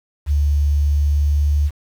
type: tone with pitch glide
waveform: sine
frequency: 72.6 to 73.15 Hz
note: D2 to D2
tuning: -19 to -6 cents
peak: -13 dBFS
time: 0.26-1.71 s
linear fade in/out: 50 ms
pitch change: +13 cents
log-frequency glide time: 0.76-1.58 s
effects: 7-bit